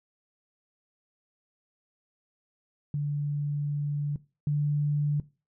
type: tone pair in turn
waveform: sine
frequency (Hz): 145.6 / 146.78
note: D3 / D3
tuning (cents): -15 / -1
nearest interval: unison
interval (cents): 14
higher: second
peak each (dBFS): -26 / -23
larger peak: second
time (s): 2.94-4.16 / 4.47-5.2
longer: first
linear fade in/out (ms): 2
effects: noise-tail reverb RT60 0.3 s tail -19 dB re dry